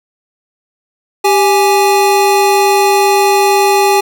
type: tone pair together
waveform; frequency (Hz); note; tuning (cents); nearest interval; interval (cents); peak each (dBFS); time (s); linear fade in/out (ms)
square; 392.8 / 830.6; G4 / G#5; +4 / 0; octave + minor second; 1296; -11; 1.24-4.01; 10
effects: none